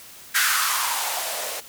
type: noise with band-pass filter sweep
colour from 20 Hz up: violet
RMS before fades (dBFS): -24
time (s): 0.34-1.61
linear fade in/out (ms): 20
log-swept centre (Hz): 1600 to 500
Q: 4.3
effects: white hiss -44 dBFS RMS until 1.68 s